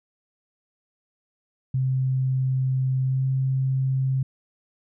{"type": "tone with pitch glide", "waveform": "sine", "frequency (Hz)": [130.81, 132.48], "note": ["C3", "C3"], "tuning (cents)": [0, 22], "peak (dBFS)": -20, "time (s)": [1.74, 4.23], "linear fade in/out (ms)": 5, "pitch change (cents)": 22, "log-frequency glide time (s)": [3.04, 3.24], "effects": []}